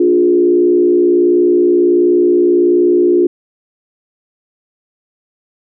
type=tone with frequency modulation; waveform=sine; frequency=353.4 Hz; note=F4; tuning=21 cents sharp; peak=-7 dBFS; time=0-3.27 s; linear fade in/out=5 ms; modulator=61.4 Hz; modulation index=0.79; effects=none